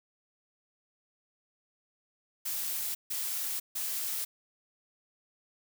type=noise bursts; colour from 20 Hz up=blue; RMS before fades=-34 dBFS; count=3; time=2.45-4.25 s; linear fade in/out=10 ms; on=500 ms; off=150 ms; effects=none